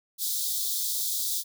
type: high-pass noise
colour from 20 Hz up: white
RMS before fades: -29 dBFS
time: 0.18-1.44 s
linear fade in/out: 50 ms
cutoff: 3400 Hz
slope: 96 dB/octave
effects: none